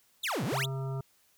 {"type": "exponential two-way sweep", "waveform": "40% pulse", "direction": "down then up", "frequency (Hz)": [4186, 110, 4186], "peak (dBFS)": -29, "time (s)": [0.23, 0.66], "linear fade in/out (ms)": 10, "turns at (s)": 0.44}
{"type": "harmonic tone", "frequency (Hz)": 134.1, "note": "C3", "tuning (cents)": 43, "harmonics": [1, 3, 5, 7, 9, 10], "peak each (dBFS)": [-32, -42, -46, -49, -51, -52], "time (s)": [0.52, 1.01], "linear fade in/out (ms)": 5}
{"effects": ["white hiss -67 dBFS RMS until 1.37 s"]}